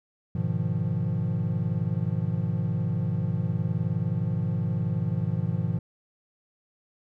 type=chord; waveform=triangle; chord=F half-diminished seventh; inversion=first; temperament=equal; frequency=103.83 / 123.47 / 155.56 / 174.61 Hz; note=Ab2 / Cb3 / Eb3 / F3; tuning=0 / 0 / 0 / 0 cents; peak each=-28 dBFS; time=0.35-5.79 s; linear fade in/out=5 ms; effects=none